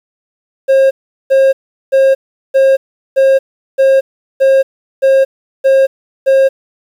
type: tone bursts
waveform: triangle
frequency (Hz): 537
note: C5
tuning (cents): +45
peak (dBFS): -3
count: 10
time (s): 0.68-6.49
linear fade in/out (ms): 20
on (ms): 230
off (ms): 390
effects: 7-bit